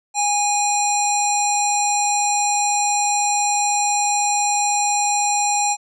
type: tone with low-pass filter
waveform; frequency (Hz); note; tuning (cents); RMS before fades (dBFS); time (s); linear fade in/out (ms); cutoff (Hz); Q
square; 822; G#5; -18; -19; 0.14-5.77; 50; 7300; 7.5
effects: none